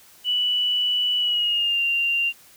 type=tone with pitch glide; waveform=sine; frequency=2960 to 2778 Hz; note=F#7 to F7; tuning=0 to -10 cents; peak=-19 dBFS; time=0.24-2.33 s; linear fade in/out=50 ms; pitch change=-110 cents; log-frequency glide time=1.17-1.82 s; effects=white hiss -51 dBFS RMS until 2.56 s